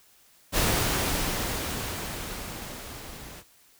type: noise with level ramp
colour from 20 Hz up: pink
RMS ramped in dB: -23 to -44 dBFS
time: 0.52-3.44 s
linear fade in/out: 50 ms
effects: white hiss -59 dBFS RMS until 3.79 s